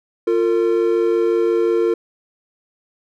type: tone pair together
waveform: triangle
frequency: 349.2 / 454.8 Hz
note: F4 / A#4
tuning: 0 / -43 cents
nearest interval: perfect fourth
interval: 457 cents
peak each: -15 dBFS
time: 0.27-1.94 s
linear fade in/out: 5 ms
effects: none